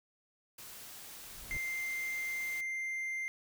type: noise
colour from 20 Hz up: white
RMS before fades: -49 dBFS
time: 0.58-2.61 s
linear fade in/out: 5 ms
type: noise with exponential growth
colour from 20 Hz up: brown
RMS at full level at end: -42 dBFS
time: 1.06-1.57 s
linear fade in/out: 1 ms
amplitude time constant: 110 ms
type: tone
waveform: triangle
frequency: 2093 Hz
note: C7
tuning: in tune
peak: -33 dBFS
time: 1.51-3.28 s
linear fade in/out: 0 ms
effects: none